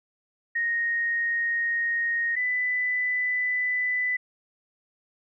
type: tone pair in turn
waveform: sine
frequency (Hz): 1864.7 / 1994.5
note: A#6 / B6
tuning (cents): 0 / +17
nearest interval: minor second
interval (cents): 117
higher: second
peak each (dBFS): -23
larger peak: neither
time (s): 0.55-2.36 / 2.36-4.17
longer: neither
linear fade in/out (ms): 10
effects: none